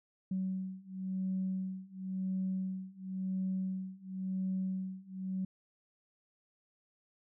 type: beating tone pair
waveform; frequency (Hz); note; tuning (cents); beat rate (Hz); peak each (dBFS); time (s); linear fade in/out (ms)
sine; 187.8 / 188.75; F#3 / F#3; +26 / +35; 0.95; -37 / -36; 0.31-5.45; 5
effects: tanh soft clip ceiling -26 dBFS